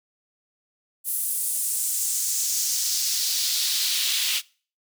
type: noise with high-pass filter sweep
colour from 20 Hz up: pink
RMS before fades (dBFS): -25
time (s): 1.04-4.42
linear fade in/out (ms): 50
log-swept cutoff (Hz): 11000 to 3100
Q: 2
effects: noise-tail reverb RT60 0.4 s tail -23 dB re dry